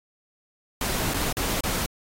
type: noise with dropouts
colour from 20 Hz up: pink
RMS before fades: -27 dBFS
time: 0.81-1.86 s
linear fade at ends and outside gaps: 1 ms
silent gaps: 1.138-1.143 / 1.326-1.369 / 1.607-1.637 s
effects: AAC 48 kbps